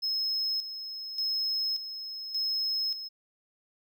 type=tone with tremolo; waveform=triangle; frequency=5170 Hz; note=E8; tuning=34 cents flat; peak=-26 dBFS; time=0.02-3.09 s; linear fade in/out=20 ms; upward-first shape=square; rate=0.86 Hz; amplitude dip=65%; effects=none